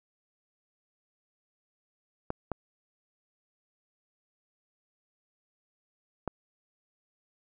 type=clicks; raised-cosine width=1 ms; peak=-17 dBFS; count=3; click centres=2.304 / 2.517 / 6.277 s; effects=none